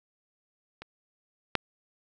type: clicks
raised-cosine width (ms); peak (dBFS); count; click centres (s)
0.3; -25 / -7; 2; 0.82 / 1.553
effects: none